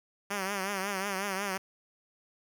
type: tone with vibrato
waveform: 5% pulse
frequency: 196 Hz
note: G3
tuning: in tune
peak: -20 dBFS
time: 0.3-1.58 s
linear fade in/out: 10 ms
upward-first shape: triangle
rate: 5.5 Hz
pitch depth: 100 cents each way
effects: none